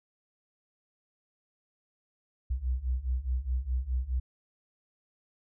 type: beating tone pair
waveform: sine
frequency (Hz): 60.6 / 65.4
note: B1 / C2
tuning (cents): -32 / 0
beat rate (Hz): 4.8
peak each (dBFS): -32 / -30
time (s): 2.5-4.2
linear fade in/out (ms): 10
effects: none